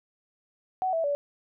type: tone with pitch steps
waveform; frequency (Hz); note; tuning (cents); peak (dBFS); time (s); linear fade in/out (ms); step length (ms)
sine; 749 / 655.8 / 574.2; F#5 / E5 / D5; +21 / -9 / -39; -24; 0.82-1.15; 0; 110
effects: none